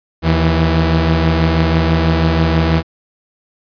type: tone pair together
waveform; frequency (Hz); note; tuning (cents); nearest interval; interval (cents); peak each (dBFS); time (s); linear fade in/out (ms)
sawtooth; 79.08 / 164.3; D#2 / E3; +29 / -5; octave + minor second; 1266; -10; 0.22-2.83; 50
effects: resampled to 11025 Hz